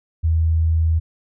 sine tone, 81 Hz, E2, 30 cents flat, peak -14 dBFS, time 0.23-1 s, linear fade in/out 20 ms, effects none

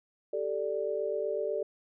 sine chord, G suspended second, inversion none, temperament equal, 392 / 440 / 587.3 Hz, G4 / A4 / D5, 0 / 0 / 0 cents, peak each -35 / -33 / -33 dBFS, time 0.33-1.63 s, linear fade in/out 5 ms, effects none

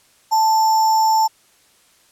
sine tone with sample-and-hold, 880 Hz, A5, in tune, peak -12 dBFS, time 0.31-1.28 s, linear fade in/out 20 ms, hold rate 6300 Hz, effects white hiss -55 dBFS RMS until 2.11 s + low-pass 11000 Hz 12 dB/octave

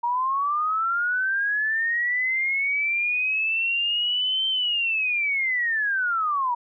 sine linear two-way sweep, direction up then down, 938 to 3123 to 938 Hz, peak -21 dBFS, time 0.03-6.55 s, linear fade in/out 10 ms, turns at 4.48 s, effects none

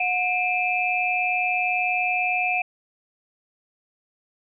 sine tone cluster, 727 / 2386 / 2595 Hz, F#5 / D7 / E7, -31 / +27 / -28 cents, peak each -25 dBFS, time 0-2.62 s, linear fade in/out 5 ms, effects none

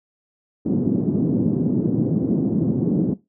white band-pass noise, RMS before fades -20 dBFS, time 0.65-3.14 s, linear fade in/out 10 ms, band 140 to 300 Hz, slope 24 dB/octave, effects noise-tail reverb RT60 0.2 s tail -17 dB re dry

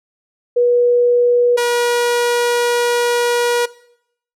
sine / sawtooth tone pair in turn, 485.1 / 480.4 Hz, B4 / B4, -31 / -48 cents, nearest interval unison, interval 17 cents, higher first, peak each -10 dBFS, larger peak neither, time 0.56-1.57 / 1.57-3.66 s, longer second, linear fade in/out 10 ms, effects noise-tail reverb RT60 0.7 s tail -19 dB re dry + low-pass 12000 Hz 12 dB/octave

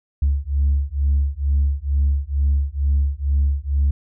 sine beating tone pair, 69.3 / 71.5 Hz, C#2 / D2, 0 / -46 cents, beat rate 2.2 Hz, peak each -18 dBFS, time 0.22-3.91 s, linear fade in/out 5 ms, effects tanh soft clip ceiling -11 dBFS

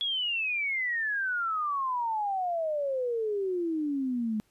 sine exponential sweep, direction down, 3391 to 210.4 Hz, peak -27 dBFS, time 0.01-4.4 s, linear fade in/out 0 ms, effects pink hiss -69 dBFS RMS until 4.5 s + resampled to 32000 Hz

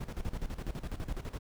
brown noise with tremolo, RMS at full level -35 dBFS, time 0-1.39 s, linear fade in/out 10 ms, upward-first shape square, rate 12 Hz, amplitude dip 75%, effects none

